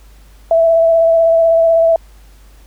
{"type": "tone with vibrato", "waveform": "sine", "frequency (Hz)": 660, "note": "E5", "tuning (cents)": 2, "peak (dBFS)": -7, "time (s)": [0.51, 1.96], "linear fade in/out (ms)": 2, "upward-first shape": "sine", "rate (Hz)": 16, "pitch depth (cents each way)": 17, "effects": ["added 50 Hz sine -39 dBFS peak until 2.66 s", "pink hiss -50 dBFS RMS until 2.66 s"]}